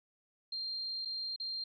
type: tone with dropouts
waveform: sine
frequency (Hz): 4186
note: C8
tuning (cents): 0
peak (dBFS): -36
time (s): 0.52-1.64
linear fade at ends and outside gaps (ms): 5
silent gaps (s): 1.05-1.055 / 1.362-1.399
effects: none